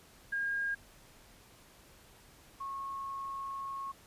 sine tone pair in turn, 1621 / 1093 Hz, G#6 / C#6, -42 / -25 cents, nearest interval perfect fifth, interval 683 cents, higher first, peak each -31 / -37 dBFS, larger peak first, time 0.32-0.75 / 2.6-3.92 s, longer second, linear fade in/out 10 ms, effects pink hiss -59 dBFS RMS until 4.06 s + resampled to 32000 Hz

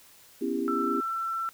sine chord, C# half-diminished seventh, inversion third, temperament just, 249.5 / 277.2 / 332.6 / 399.1 Hz, B3 / C#4 / E4 / G4, +18 / 0 / +16 / +31 cents, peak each -32 dBFS, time 0.41-1.01 s, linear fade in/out 10 ms
sine tone with pitch glide, 1332 to 1341.3 Hz, E6 to E6, +18 to +30 cents, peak -28 dBFS, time 0.68-1.49 s, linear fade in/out 0 ms, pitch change +12 cents, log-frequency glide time 0.84-1.12 s
effects white hiss -55 dBFS RMS until 1.53 s

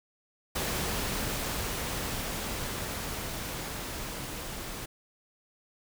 pink noise with level ramp, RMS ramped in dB -31 to -39 dBFS, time 0.55-4.86 s, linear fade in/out 10 ms, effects none

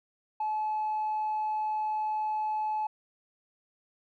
triangle tone with tanh clipping, 859 Hz, A5, 42 cents flat, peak -28 dBFS, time 0.4-2.87 s, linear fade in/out 5 ms, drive 5 dB, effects none

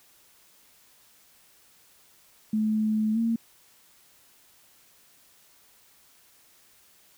sine tone with pitch glide, 216.1 to 228.9 Hz, A3 to A#3, -31 to -31 cents, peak -22 dBFS, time 2.53-3.36 s, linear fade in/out 5 ms, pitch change +100 cents, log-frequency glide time 3.13-3.18 s, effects white hiss -59 dBFS RMS until 7.17 s

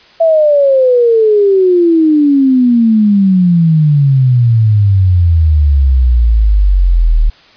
sine exponential sweep, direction down, 667 to 37.43 Hz, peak -5 dBFS, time 0.2-7.3 s, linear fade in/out 10 ms, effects white hiss -42 dBFS RMS until 7.56 s + resampled to 11025 Hz

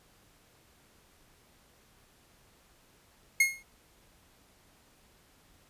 45% pulse tone with exponential decay, 2153 Hz, C7, 49 cents sharp, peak -18 dBFS, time 3.4-3.63 s, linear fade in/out 5 ms, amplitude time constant 50 ms, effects pink hiss -63 dBFS RMS until 5.69 s + resampled to 32000 Hz

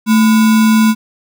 sine tone with sample-and-hold, 220 Hz, A3, in tune, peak -6 dBFS, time 0.06-0.95 s, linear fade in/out 50 ms, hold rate 1225 Hz, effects none

